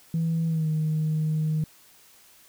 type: tone with pitch glide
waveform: sine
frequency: 163.9 to 155.69 Hz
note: E3 to D#3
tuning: -10 to +1 cents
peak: -21 dBFS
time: 0.14-1.64 s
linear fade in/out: 2 ms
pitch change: -89 cents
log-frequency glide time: 0.47-0.68 s
effects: tanh soft clip ceiling -19 dBFS + white hiss -55 dBFS RMS until 2.48 s